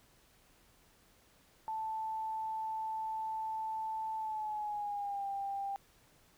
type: tone with pitch glide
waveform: sine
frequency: 880 to 793.1 Hz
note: A5 to G5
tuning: 0 to +20 cents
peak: -35 dBFS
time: 1.68-5.76 s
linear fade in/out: 0 ms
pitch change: -180 cents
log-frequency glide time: 4.17-5.26 s
effects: pink hiss -66 dBFS RMS until 6.37 s